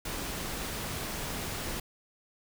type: noise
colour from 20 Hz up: pink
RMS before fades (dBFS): -36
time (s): 0.05-1.8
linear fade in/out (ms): 5
effects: none